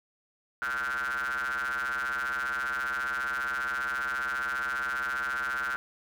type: ring-modulated tone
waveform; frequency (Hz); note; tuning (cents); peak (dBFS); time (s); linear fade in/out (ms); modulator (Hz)
square; 66.7; C2; +34; -27; 0.62-5.76; 0; 1460
effects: none